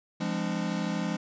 square tone cluster, 172.1 / 204.8 / 258.9 / 299.2 Hz, F3 / G#3 / C4 / D4, -25 / -24 / -18 / +32 cents, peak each -33 / -33 / -38 / -37 dBFS, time 0.2-1.17 s, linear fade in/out 10 ms, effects resampled to 16000 Hz

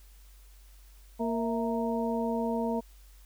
harmonic tone with a mistuned harmonic, 232 Hz, A#3, 8 cents flat, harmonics 1 / 2 / 3 / 4, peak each -30 / -33 / -35 / -36 dBFS, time 1.19-2.81 s, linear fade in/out 20 ms, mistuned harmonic 3, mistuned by -89 cents, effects added 48 Hz sine -51 dBFS peak until 3.25 s + white hiss -62 dBFS RMS until 3.25 s

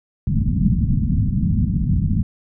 white low-pass noise, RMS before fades -18 dBFS, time 0.27-2.23 s, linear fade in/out 2 ms, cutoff 220 Hz, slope 48 dB/octave, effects none

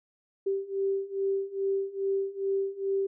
sine beating tone pair, 389.7 / 392.1 Hz, G4 / G4, -10 / 0 cents, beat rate 2.4 Hz, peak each -31 / -29 dBFS, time 0.46-3.07 s, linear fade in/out 10 ms, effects none

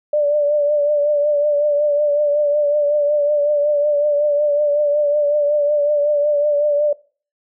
sine tone with vibrato, 587.3 Hz, D5, in tune, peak -13 dBFS, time 0.13-6.93 s, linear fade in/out 5 ms, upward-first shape triangle, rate 5.4 Hz, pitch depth 45 cents each way, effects noise-tail reverb RT60 0.4 s tail -21 dB re dry

